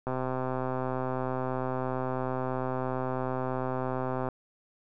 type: click train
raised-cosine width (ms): 1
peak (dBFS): -18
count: 545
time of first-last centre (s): 0.07-4.287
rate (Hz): 129
effects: none